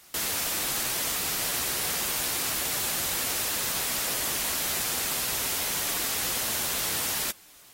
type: noise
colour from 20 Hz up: white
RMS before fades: -29 dBFS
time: 0.14-7.31 s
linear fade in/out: 2 ms
effects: white hiss -53 dBFS RMS until 7.73 s + AAC 48 kbps

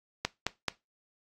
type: click train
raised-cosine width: 0.2 ms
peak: -10 dBFS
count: 3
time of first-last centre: 0.25-0.683 s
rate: 4.62 Hz
effects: noise-tail reverb RT60 0.2 s tail -19 dB re dry + AAC 48 kbps

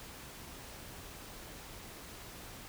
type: silence
effects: pink hiss -49 dBFS RMS until 2.68 s

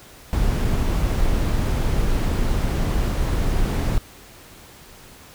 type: noise with dropouts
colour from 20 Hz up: brown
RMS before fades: -20 dBFS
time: 0.33-3.98 s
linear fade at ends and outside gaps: 0 ms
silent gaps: 0.645-0.649 s
effects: pink hiss -45 dBFS RMS until 5.34 s

